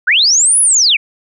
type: linear two-way sweep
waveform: sine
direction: up then down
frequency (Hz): 1340 to 10548 to 2157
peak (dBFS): -7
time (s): 0.07-0.97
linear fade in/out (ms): 10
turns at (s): 0.6
effects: none